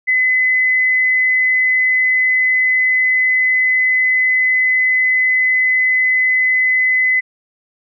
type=tone; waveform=sine; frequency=2023 Hz; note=B6; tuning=41 cents sharp; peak=-11 dBFS; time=0.07-7.21 s; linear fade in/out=20 ms; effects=none